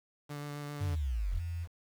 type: tone with vibrato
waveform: sawtooth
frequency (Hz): 145.8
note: D3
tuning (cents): -12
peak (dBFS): -35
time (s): 0.29-0.96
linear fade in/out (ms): 20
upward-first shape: square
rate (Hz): 7.5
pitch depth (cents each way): 10
type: exponential sweep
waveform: sine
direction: down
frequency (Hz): 103.83 to 38.89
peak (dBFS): -30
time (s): 0.8-1.4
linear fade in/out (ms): 20
type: tone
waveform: sine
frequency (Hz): 84.8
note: E2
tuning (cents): +50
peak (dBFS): -34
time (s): 1.31-1.68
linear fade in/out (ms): 50
effects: 9-bit